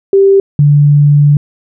sine tone pair in turn, 392 / 145.65 Hz, G4 / D3, 0 / -14 cents, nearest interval octave + perfect fourth, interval 1714 cents, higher first, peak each -3 dBFS, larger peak neither, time 0.13-0.4 / 0.59-1.37 s, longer second, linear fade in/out 2 ms, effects none

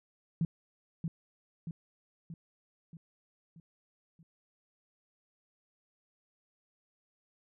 sine tone with echo, 164.81 Hz, E3, in tune, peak -26 dBFS, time 0.41-0.45 s, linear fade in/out 2 ms, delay 630 ms, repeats 6, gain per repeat -5 dB, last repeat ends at 4.23 s, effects none

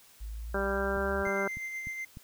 sine exponential sweep, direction up, 52 to 73.42 Hz, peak -36 dBFS, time 0.2-1.24 s, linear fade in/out 20 ms
harmonic tone, 196.8 Hz, G3, 7 cents sharp, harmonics 1 / 2 / 3 / 4 / 5 / 6 / 7 / 8, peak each -37 / -33 / -34 / -41 / -41 / -43 / -37 / -36 dBFS, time 0.54-1.48 s, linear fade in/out 5 ms
click train, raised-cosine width 5 ms, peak -31 dBFS, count 5, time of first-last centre 0.97-2.171 s, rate 3.33 Hz
triangle tone with tremolo, 2085 Hz, C7, 7 cents flat, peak -32 dBFS, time 1.25-2.05 s, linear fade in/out 5 ms, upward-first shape sine, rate 8.2 Hz, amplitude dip 35%
effects white hiss -58 dBFS RMS until 2.23 s

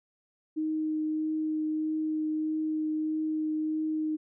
sine tone with vibrato, 311.1 Hz, D#4, in tune, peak -27 dBFS, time 0.56-4.17 s, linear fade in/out 20 ms, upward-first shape triangle, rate 1.6 Hz, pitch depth 10 cents each way, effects none

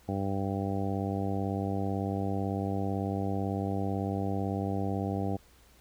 harmonic tone, 98 Hz, G2, in tune, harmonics 1 / 2 / 3 / 4 / 5 / 6 / 7 / 8, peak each -33 / -34 / -36 / -40 / -40 / -45 / -40 / -40 dBFS, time 0.08-5.37 s, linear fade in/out 10 ms, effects added 60 Hz sine -60 dBFS peak until 5.8 s + pink hiss -61 dBFS RMS until 5.8 s

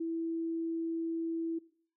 sine tone, 329.6 Hz, E4, in tune, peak -32 dBFS, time 0-1.59 s, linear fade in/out 10 ms, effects noise-tail reverb RT60 0.5 s tail -19 dB re dry

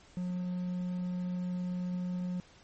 triangle tone, 180 Hz, F#3, 47 cents flat, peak -30 dBFS, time 0.17-2.4 s, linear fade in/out 0 ms, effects pink hiss -59 dBFS RMS until 2.63 s + MP3 32 kbps

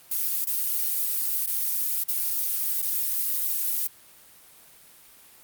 violet noise with dropouts, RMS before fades -26 dBFS, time 0.11-3.87 s, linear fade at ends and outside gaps 5 ms, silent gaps 0.446-0.47 / 1.463-1.473 / 2.038-2.083 / 2.819-2.824 s, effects white hiss -52 dBFS RMS until 5.43 s + Opus 32 kbps

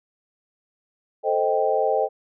sine chord, A half-diminished seventh, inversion none, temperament equal, 440 / 523.3 / 622.3 / 784 Hz, A4 / C5 / Eb5 / G5, 0 / 0 / 0 / 0 cents, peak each -24 dBFS, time 1.23-2.09 s, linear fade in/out 50 ms, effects none

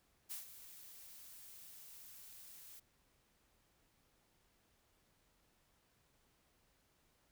blue noise with ADSR envelope, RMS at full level -44 dBFS, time 0.29-2.8 s, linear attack 27 ms, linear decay 130 ms, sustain -12 dB, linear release 12 ms, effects pink hiss -75 dBFS RMS until 7.31 s

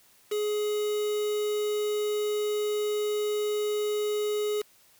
triangle tone with quantisation, 420 Hz, G#4, 19 cents sharp, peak -24 dBFS, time 0.31-4.62 s, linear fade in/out 10 ms, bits 6, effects white hiss -60 dBFS RMS until 4.99 s

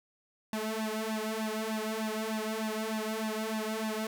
sawtooth tone with flanger, 218.4 Hz, A3, 13 cents flat, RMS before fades -34 dBFS, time 0.53-4.07 s, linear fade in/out 2 ms, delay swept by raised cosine 1.1 to 3.2 ms, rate 3.3 Hz, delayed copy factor +0.9, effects 10-bit

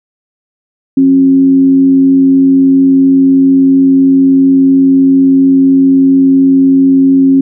sine tone with frequency modulation, 269.7 Hz, C#4, 47 cents flat, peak -3 dBFS, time 0.97-7.41 s, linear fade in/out 5 ms, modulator 95.8 Hz, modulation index 0.23, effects none

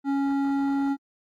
sine tone with hard clipping, 277.2 Hz, C#4, in tune, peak -24 dBFS, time 0.04-0.97 s, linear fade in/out 50 ms, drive 10 dB, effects AAC 64 kbps

